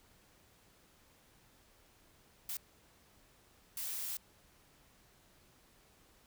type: noise bursts at uneven times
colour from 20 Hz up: blue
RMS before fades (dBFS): -40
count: 2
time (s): 2.49-2.57 / 3.77-4.17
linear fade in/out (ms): 2
effects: pink hiss -66 dBFS RMS until 6.26 s